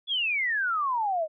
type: exponential sweep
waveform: sine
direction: down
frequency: 3469 to 604 Hz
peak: -24 dBFS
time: 0.07-1.28 s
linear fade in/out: 50 ms
effects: none